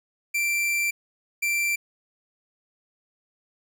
45% pulse tone bursts at uneven times, 2352 Hz, D7, 2 cents sharp, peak -22 dBFS, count 2, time 0.34-0.91 / 1.42-1.76 s, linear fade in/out 10 ms, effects none

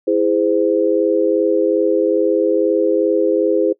sine chord, E augmented, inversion none, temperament just, 329.6 / 412 / 515 Hz, E4 / G#4 / B#4, 0 / -14 / -28 cents, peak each -17 dBFS, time 0.07-3.73 s, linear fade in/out 10 ms, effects noise-tail reverb RT60 0.1 s tail -22 dB re dry

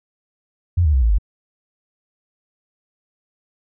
sine tone with pitch steps, 87.31 / 75.57 / 65.41 / 56.61 / 49 Hz, F2 / D#2 / C2 / A1 / G1, 0 / -50 / 0 / +50 / 0 cents, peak -12 dBFS, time 0.77-1.185 s, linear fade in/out 10 ms, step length 83 ms, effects none

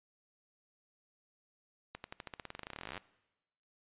accelerating click train, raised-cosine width 0.3 ms, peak -26 dBFS, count 29, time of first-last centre 1.95-2.977 s, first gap 91 ms, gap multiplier 0.92, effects noise-tail reverb RT60 1.0 s tail -20 dB re dry + resampled to 8000 Hz

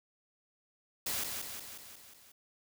white noise with echo, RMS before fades -35 dBFS, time 1.06-1.24 s, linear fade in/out 5 ms, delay 180 ms, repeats 6, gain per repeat -4 dB, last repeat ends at 2.32 s, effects none

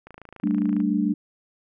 click train, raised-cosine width 0.5 ms, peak -27 dBFS, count 21, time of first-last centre 0.07-0.803 s, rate 27.3 Hz
sine chord, G suspended second, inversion none, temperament equal with one note detuned, 193.52 / 220 / 293.7 Hz, G3 / A3 / D4, -22 / 0 / 0 cents, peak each -24 dBFS, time 0.43-1.14 s, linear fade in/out 10 ms
effects none

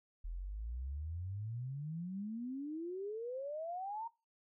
sine exponential sweep, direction up, 40 to 937 Hz, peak -39 dBFS, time 0.24-4.08 s, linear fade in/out 10 ms, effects noise-tail reverb RT60 0.3 s tail -22 dB re dry

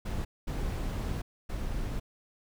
brown noise bursts at uneven times, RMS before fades -33 dBFS, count 3, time 0.05-0.25 / 0.47-1.22 / 1.49-2 s, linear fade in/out 10 ms, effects none

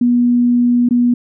sine tone with dropouts, 242.5 Hz, B3, 31 cents flat, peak -9 dBFS, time 0.01-1.14 s, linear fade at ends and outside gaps 5 ms, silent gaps 0.889-0.908 s, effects none

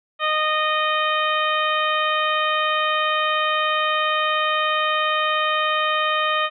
harmonic tone, 617 Hz, D#5, 15 cents flat, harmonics 1 / 2 / 3 / 4 / 5 / 6, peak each -26 / -21 / -26 / -28 / -27 / -32 dBFS, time 0.19-6.5 s, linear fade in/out 50 ms, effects none

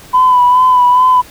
sine tone with vibrato, 1000 Hz, B5, 21 cents sharp, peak -4 dBFS, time 0.13-1.22 s, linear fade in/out 20 ms, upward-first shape sine, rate 2.4 Hz, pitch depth 34 cents each way, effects tanh soft clip ceiling 0 dBFS + pink hiss -37 dBFS RMS until 1.3 s

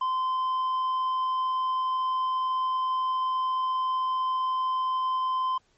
sine tone with tanh clipping, 1033 Hz, C6, 22 cents flat, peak -25 dBFS, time 0.01-5.58 s, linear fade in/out 5 ms, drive 4 dB, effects pink hiss -67 dBFS RMS until 5.77 s + MP3 32 kbps

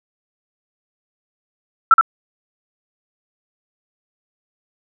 sine tone with echo, 1334 Hz, E6, 20 cents sharp, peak -4 dBFS, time 1.91-1.94 s, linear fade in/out 2 ms, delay 71 ms, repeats 1, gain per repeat -3 dB, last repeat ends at 2.011 s, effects none

